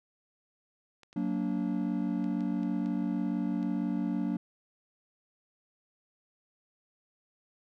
clicks, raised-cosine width 0.2 ms, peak -36 dBFS, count 7, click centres 1.033 / 1.129 / 2.242 / 2.407 / 2.632 / 2.86 / 3.629 s
triangle chord, Gb augmented, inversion none, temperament just, 185 / 231.2 / 289.1 Hz, Gb3 / Bb3 / D4, 0 / -14 / -27 cents, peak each -31 dBFS, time 1.16-4.37 s, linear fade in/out 5 ms
effects none

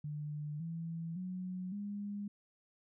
sine tone with pitch steps, 149.1 / 165.44 / 183.56 / 203.7 Hz, D3 / E3 / F#3 / G#3, +27 / +7 / -14 / -33 cents, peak -38 dBFS, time 0.04-2.28 s, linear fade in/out 5 ms, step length 560 ms, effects none

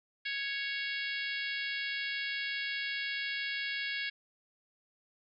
harmonic tone, 554.4 Hz, C#5, in tune, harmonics 3 / 4 / 5 / 6 / 7 / 8 / 9, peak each -38 / -38 / -42 / -42 / -46 / -45 / -49 dBFS, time 0.25-4.1 s, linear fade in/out 10 ms, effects none

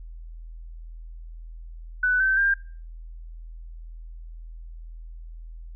sine tone with pitch steps, 1494 / 1544 / 1595.7 Hz, F#6 / G6 / G6, +16 / -27 / +30 cents, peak -18 dBFS, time 2.03-2.54 s, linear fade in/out 5 ms, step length 170 ms, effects noise-tail reverb RT60 0.4 s tail -21 dB re dry + added 41 Hz sine -37 dBFS peak until 5.75 s

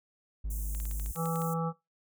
triangle tone, 51.91 Hz, G#1, in tune, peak -29 dBFS, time 0.44-1.12 s, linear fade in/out 10 ms
white high-pass noise, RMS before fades -44 dBFS, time 0.5-1.54 s, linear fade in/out 5 ms, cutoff 6600 Hz, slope 48 dB/octave
clicks, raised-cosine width 0.2 ms, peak -31 dBFS, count 10, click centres 0.749 / 0.801 / 0.854 / 0.912 / 0.998 / 1.061 / 1.16 / 1.257 / 1.358 / 1.418 s
harmonic tone, 164.81 Hz, E3, in tune, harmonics 1 / 3 / 5 / 7 / 8, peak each -31 / -36 / -38 / -39 / -40 dBFS, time 1.15-1.73 s, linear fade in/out 50 ms
effects noise-tail reverb RT60 0.2 s tail -19 dB re dry

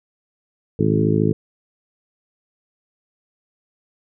harmonic tone with a mistuned harmonic, 53.7 Hz, A1, 41 cents flat, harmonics 2 / 3 / 4 / 5 / 6 / 7 / 8, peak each -22 / -20 / -22 / -25 / -23 / -25 / -23 dBFS, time 0.79-1.33 s, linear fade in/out 5 ms, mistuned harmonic 2, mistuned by +36 cents, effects none

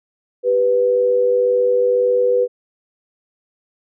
sine tone pair together, 392 / 493.9 Hz, G4 / B4, 0 / 0 cents, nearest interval major third, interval 400 cents, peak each -21 / -13 dBFS, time 0.43-2.48 s, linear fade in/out 50 ms, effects none

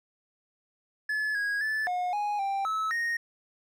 triangle tone with pitch steps, 1718 / 1650 / 1744 / 721 / 829 / 787 / 1299 / 1861 Hz, A6 / G#6 / A6 / F#5 / G#5 / G5 / E6 / A#6, -42 / -12 / -16 / -45 / -3 / +7 / -26 / -3 cents, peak -25 dBFS, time 1.09-3.17 s, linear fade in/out 5 ms, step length 260 ms, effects none

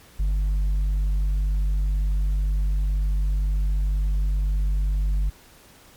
sine tone with tanh clipping, 49 Hz, G1, in tune, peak -20 dBFS, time 0.19-5.3 s, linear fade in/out 10 ms, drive 4 dB, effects pink hiss -51 dBFS RMS until 5.96 s + MP3 96 kbps

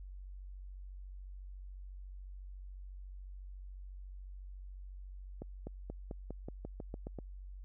accelerating click train, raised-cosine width 2 ms, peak -29 dBFS, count 11, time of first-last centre 5.42-7.188 s, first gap 250 ms, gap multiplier 0.92, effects added 47 Hz sine -45 dBFS peak until 7.64 s

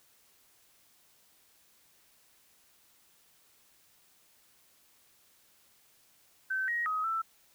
sine tone with pitch steps, 1539 / 1888 / 1263 / 1329 Hz, G6 / A#6 / D#6 / E6, -32 / +22 / +26 / +14 cents, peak -29 dBFS, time 6.5-7.22 s, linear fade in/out 10 ms, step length 180 ms, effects white hiss -65 dBFS RMS until 7.54 s

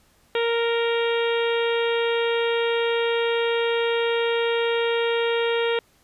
harmonic tone, 465.4 Hz, A#4, 3 cents flat, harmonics 1 / 2 / 3 / 4 / 5 / 6 / 7 / 8, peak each -21 / -31 / -32 / -33 / -33 / -34 / -34 / -37 dBFS, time 0.35-5.79 s, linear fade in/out 2 ms, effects pink hiss -60 dBFS RMS until 6.03 s + resampled to 32000 Hz

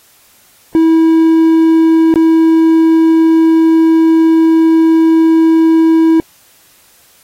triangle tone with dropouts, 324.5 Hz, E4, 27 cents flat, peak -3 dBFS, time 0.75-6.2 s, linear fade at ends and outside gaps 0 ms, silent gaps 2.14-2.158 s, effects white hiss -47 dBFS RMS until 7.23 s + AAC 48 kbps

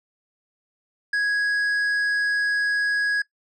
sine tone with tanh clipping, 1661.2 Hz, G#6, in tune, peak -21 dBFS, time 1.13-3.22 s, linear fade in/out 5 ms, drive 8 dB, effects noise-tail reverb RT60 0.1 s tail -20 dB re dry + low-pass 8000 Hz 12 dB/octave

